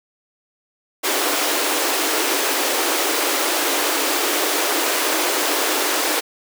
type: high-pass noise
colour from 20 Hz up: pink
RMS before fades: -20 dBFS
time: 1.03-6.21 s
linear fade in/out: 20 ms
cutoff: 280 Hz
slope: 96 dB/octave
effects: none